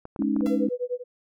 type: clicks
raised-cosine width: 1 ms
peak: -24 dBFS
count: 6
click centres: 0.054 / 0.162 / 0.222 / 0.364 / 0.409 / 0.467 s
type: chord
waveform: sine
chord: Ab suspended fourth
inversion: none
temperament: equal with one note detuned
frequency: 212.4 / 277.2 / 311.1 Hz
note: Ab3 / Db4 / Eb4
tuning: +39 / 0 / 0 cents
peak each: -26 / -25 / -27 dBFS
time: 0.19-0.69 s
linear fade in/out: 5 ms
type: tone with tremolo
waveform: sine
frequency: 493.9 Hz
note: B4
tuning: in tune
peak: -23 dBFS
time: 0.41-1.04 s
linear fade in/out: 50 ms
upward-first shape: sine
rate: 10 Hz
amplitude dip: 100%
type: tone with exponential decay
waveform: sawtooth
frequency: 678 Hz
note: E5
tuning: 49 cents sharp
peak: -32 dBFS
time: 0.46-0.73 s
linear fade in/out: 0 ms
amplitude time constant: 58 ms
effects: none